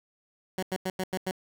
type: tone bursts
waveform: 15% pulse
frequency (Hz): 186.7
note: F#3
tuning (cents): +16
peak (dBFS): -22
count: 6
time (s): 0.58-1.311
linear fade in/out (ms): 2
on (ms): 46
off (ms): 91
effects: none